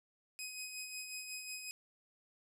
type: tone with tremolo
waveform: 15% pulse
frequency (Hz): 2518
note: D#7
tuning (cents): +20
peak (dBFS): -34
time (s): 0.39-1.71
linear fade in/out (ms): 0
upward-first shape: sine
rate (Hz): 5.5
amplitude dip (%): 45
effects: none